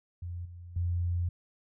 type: tone with level steps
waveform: sine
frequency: 87.31 Hz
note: F2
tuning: in tune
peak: -35 / -43 / -27 dBFS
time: 0.22-1.29 s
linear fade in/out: 5 ms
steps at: 0.45 / 0.76 s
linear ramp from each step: 5 ms
effects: none